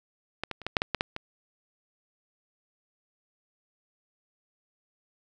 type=clicks; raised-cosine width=0.3 ms; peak=-14 / -17 / -27 / -14 / -6 / -10 / -10 / -9 / -18 dBFS; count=9; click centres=0.436 / 0.513 / 0.617 / 0.666 / 0.768 / 0.819 / 0.947 / 1.009 / 1.164 s; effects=none